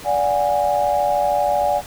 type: tone cluster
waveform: sine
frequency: 583 / 729 / 822 Hz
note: D5 / F#5 / G#5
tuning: -13 / -26 / -18 cents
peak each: -20 dBFS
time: 0.04-1.82 s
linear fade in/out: 50 ms
effects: pink hiss -37 dBFS RMS until 1.86 s